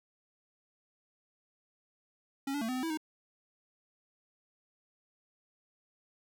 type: tone with pitch steps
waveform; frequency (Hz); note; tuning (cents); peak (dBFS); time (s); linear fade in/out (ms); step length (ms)
square; 274.3 / 288.4 / 224.4 / 254.4 / 256.3 / 326.8 / 311.6; C#4 / D4 / A3 / C4 / C4 / E4 / D#4; -18 / -31 / +34 / -48 / -36 / -15 / +3; -33; 2.47-2.974; 5; 72
effects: none